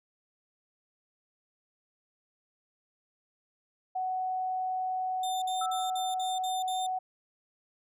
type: tone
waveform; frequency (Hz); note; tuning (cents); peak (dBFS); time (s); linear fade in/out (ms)
sine; 745; F#5; +12; -29; 3.95-6.99; 10
type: tone bursts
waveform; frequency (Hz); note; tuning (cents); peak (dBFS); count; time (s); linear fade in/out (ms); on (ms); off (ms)
sawtooth; 3601; A7; +39; -34; 7; 5.23-6.866; 5; 190; 51
type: tone with exponential decay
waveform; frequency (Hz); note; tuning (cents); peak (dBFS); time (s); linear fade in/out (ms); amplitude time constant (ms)
sine; 1318; E6; -1; -32; 5.61-6.53; 5; 200
effects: resampled to 32000 Hz